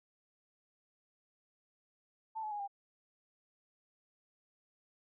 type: tone with pitch steps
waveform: sine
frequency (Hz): 885 / 855.8 / 827.6 / 800.4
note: A5 / A5 / G#5 / G5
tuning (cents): +10 / -48 / -6 / +36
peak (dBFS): -37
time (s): 2.35-2.678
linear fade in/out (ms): 20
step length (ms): 82
effects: none